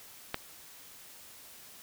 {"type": "click", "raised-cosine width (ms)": 0.3, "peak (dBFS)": -15, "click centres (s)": 0.344, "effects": ["white hiss -52 dBFS RMS until 1.82 s"]}